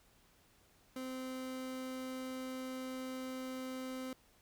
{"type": "tone", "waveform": "30% pulse", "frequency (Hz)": 258.9, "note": "C4", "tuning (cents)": -18, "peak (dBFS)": -38, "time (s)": [0.96, 4.13], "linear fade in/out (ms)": 2, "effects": ["pink hiss -68 dBFS RMS until 4.41 s"]}